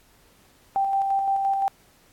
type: tone with tremolo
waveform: sine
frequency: 784 Hz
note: G5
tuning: in tune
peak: -19 dBFS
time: 0.76-1.68 s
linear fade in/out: 0 ms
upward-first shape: square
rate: 5.8 Hz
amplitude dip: 30%
effects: pink hiss -58 dBFS RMS until 2.12 s + AAC 64 kbps